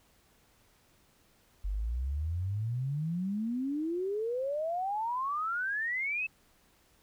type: exponential sweep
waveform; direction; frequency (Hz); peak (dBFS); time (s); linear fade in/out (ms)
sine; up; 46.25 to 2645; -30; 1.64-6.27; 10
effects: pink hiss -66 dBFS RMS until 7.02 s